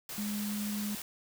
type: tone in noise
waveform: sine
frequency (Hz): 207.7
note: G#3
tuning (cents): 0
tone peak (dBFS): -33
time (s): 0.18-0.95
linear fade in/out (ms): 2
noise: white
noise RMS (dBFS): -41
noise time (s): 0.09-1.02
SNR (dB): +5
effects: none